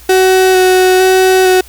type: tone with vibrato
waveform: 35% pulse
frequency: 372.9 Hz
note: F#4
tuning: 14 cents sharp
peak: -4 dBFS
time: 0.09-1.61 s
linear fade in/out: 5 ms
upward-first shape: square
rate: 1.1 Hz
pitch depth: 11 cents each way
effects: added 60 Hz sine -37 dBFS peak until 1.68 s + white hiss -39 dBFS RMS until 1.68 s